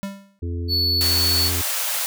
square tone with exponential decay, 197.4 Hz, G3, 12 cents sharp, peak -24 dBFS, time 0.03-0.39 s, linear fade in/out 0 ms, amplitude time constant 78 ms
harmonic tone, 85.9 Hz, F2, 28 cents flat, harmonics 1 / 3 / 4 / 5, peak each -24 / -34 / -36 / -38 dBFS, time 0.42-1.62 s, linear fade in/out 10 ms
triangle tone, 4435 Hz, C#8, in tune, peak -17 dBFS, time 0.68-1.51 s, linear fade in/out 50 ms
white high-pass noise, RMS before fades -24 dBFS, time 1.01-2.06 s, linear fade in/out 0 ms, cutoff 510 Hz, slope 96 dB/octave
effects none

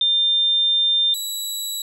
sine / 20% pulse tone pair in turn, 3600 / 3911 Hz, A7 / B7, +39 / -18 cents, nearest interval minor second, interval 143 cents, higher second, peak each -15 / -19 dBFS, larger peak first, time 0.01-1.14 / 1.14-1.82 s, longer first, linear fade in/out 2 ms, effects none

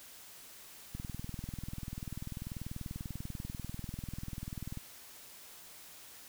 click train, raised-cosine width 5 ms, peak -28 dBFS, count 79, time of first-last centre 0.95-4.774 s, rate 20.4 Hz, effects white hiss -53 dBFS RMS until 6.28 s

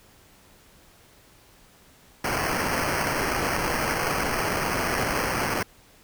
white noise with sample-and-hold, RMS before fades -26 dBFS, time 2.24-5.63 s, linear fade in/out 5 ms, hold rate 3675 Hz, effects pink hiss -55 dBFS RMS until 6.03 s

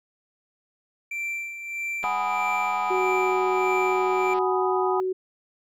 triangle tone with tremolo, 2349 Hz, D7, in tune, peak -25 dBFS, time 1.11-4.34 s, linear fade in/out 5 ms, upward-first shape sine, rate 1.6 Hz, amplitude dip 60%
click train, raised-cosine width 0.3 ms, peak -26 dBFS, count 482, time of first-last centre 2.03-4.388 s, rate 204 Hz
sine chord, G# minor seventh, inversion third, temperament equal, 740 / 830.6 / 987.8 / 1244.5 Hz, F#5 / G#5 / B5 / D#6, 0 / 0 / 0 / 0 cents, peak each -29 dBFS, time 2.04-5 s, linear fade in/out 0 ms
sine tone, 373.1 Hz, F#4, 14 cents sharp, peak -23 dBFS, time 2.9-5.13 s, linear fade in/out 10 ms
effects none

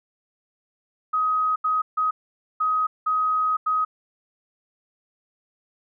sine tone bursts at uneven times, 1260 Hz, D#6, 21 cents sharp, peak -19 dBFS, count 6, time 1.13-1.56 / 1.64-1.82 / 1.97-2.11 / 2.6-2.87 / 3.06-3.57 / 3.66-3.85 s, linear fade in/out 10 ms, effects none

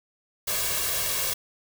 white noise with comb filter, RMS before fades -27 dBFS, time 0.47-1.34 s, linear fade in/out 10 ms, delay 1.8 ms, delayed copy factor +0.75, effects none

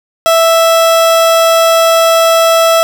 30% pulse tone, 659.3 Hz, E5, in tune, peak -3 dBFS, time 0.26-2.83 s, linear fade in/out 0 ms, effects none

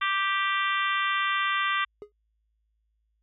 harmonic tone, 392 Hz, G4, in tune, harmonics 3 / 4 / 5 / 6 / 7 / 8 / 9, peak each -27 / -31 / -30 / -35 / -35 / -36 / -37 dBFS, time 0.01-1.85 s, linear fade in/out 10 ms
triangle tone with exponential decay, 415.3 Hz, G#4, in tune, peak -32 dBFS, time 2.02-2.12 s, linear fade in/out 0 ms, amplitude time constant 20 ms
effects added 54 Hz sine -70 dBFS peak until 3.22 s

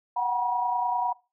sine tone cluster, 732 / 762 / 962 Hz, F#5 / G5 / B5, -19 / -49 / -46 cents, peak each -29 / -33 / -25 dBFS, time 0.16-1.13 s, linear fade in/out 10 ms, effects noise-tail reverb RT60 0.3 s tail -22 dB re dry

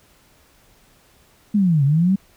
sine linear two-way sweep, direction down then up, 214.6 to 134 to 199.3 Hz, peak -13 dBFS, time 1.54-2.16 s, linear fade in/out 10 ms, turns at 1.84 s, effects pink hiss -55 dBFS RMS until 2.36 s

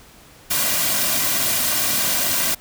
white noise with comb filter, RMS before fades -20 dBFS, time 0.5-2.55 s, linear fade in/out 10 ms, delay 2.3 ms, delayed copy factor -0.55, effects pink hiss -47 dBFS RMS until 2.6 s

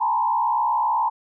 sine tone with frequency modulation, 932.3 Hz, A#5, in tune, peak -18 dBFS, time 0-1.1 s, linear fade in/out 20 ms, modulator 63.7 Hz, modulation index 1.3, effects none

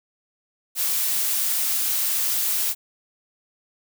blue noise, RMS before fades -23 dBFS, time 0.75-2.75 s, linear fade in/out 50 ms, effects none

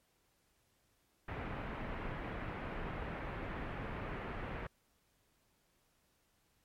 pink low-pass noise, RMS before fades -42 dBFS, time 1.28-4.67 s, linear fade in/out 5 ms, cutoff 2300 Hz, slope 24 dB/octave, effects pink hiss -75 dBFS RMS until 6.64 s + MP3 64 kbps

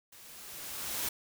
white noise with level ramp, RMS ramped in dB -54 to -33 dBFS, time 0.12-1.09 s, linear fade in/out 5 ms, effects none

